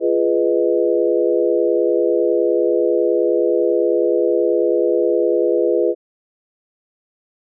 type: chord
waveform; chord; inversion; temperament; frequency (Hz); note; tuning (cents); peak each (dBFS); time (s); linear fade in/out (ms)
sine; F half-diminished seventh; none; equal with one note detuned; 345.4 / 415.3 / 493.9 / 622.3; F4 / Ab4 / Cb5 / Eb5; -19 / 0 / 0 / 0; -18 / -19 / -18 / -23; 0-5.95; 50
effects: none